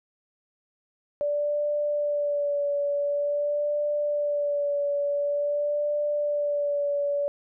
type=tone with vibrato; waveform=sine; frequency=581 Hz; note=D5; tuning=19 cents flat; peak=-23 dBFS; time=1.21-7.28 s; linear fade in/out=0 ms; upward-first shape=sine; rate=0.47 Hz; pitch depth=25 cents each way; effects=none